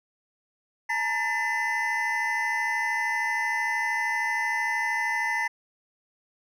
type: tone cluster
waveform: triangle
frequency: 860 / 933 / 1781 / 2020 Hz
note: A5 / A#5 / A6 / B6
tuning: -40 / +1 / +21 / +39 cents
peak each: -32 / -30 / -28 / -26 dBFS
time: 0.89-5.48 s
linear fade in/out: 10 ms
effects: none